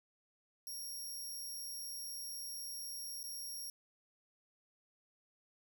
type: tone with dropouts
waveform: 15% pulse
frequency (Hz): 5588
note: F8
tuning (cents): 0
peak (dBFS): -37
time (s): 0.67-3.7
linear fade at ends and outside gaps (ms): 1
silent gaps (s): 3.231-3.239
effects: none